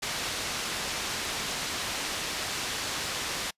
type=low-pass noise; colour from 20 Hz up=white; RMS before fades=-33 dBFS; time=0.02-3.51 s; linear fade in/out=10 ms; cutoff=5500 Hz; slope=12 dB/octave; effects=noise-tail reverb RT60 0.1 s tail -26 dB re dry + resampled to 32000 Hz